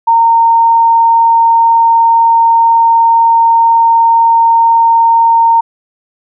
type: tone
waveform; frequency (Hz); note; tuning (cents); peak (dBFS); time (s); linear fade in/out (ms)
sine; 919; A#5; -25; -4; 0.07-5.61; 10
effects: none